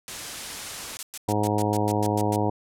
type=noise; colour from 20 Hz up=white; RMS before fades=-34 dBFS; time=0.08-0.97 s; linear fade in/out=0 ms
type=noise bursts; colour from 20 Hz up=blue; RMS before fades=-30 dBFS; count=10; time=0.99-2.36 s; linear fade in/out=0 ms; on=38 ms; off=110 ms
type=harmonic tone; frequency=104.7 Hz; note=G#2; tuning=15 cents sharp; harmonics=1 / 2 / 3 / 4 / 5 / 6 / 7 / 8 / 9; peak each=-27 / -30 / -28 / -30 / -31 / -35 / -30 / -34 / -31 dBFS; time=1.28-2.5 s; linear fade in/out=5 ms
effects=low-pass 10000 Hz 12 dB/octave